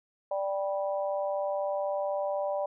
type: harmonic tone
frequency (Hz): 196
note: G3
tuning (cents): 0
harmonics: 3 / 4 / 5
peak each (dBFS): -29 / -35 / -39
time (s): 0.31-2.66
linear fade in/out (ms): 5
effects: none